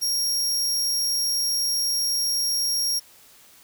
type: tone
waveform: sawtooth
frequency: 5588 Hz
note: F8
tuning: in tune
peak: -19 dBFS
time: 0.01-3 s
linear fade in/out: 20 ms
effects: white hiss -52 dBFS RMS until 3.63 s